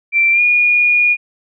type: tone with pitch glide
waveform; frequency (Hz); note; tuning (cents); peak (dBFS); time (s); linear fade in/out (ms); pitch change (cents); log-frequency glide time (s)
sine; 2349 to 2439; D7 to D#7; 0 to -35; -9; 0.12-1.17; 50; +65; 0.32-0.41
effects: none